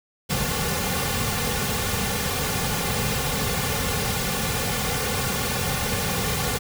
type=noise with comb filter; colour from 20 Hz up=pink; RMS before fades=-25 dBFS; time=0.29-6.59 s; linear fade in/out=20 ms; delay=3.1 ms; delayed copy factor=-1; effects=none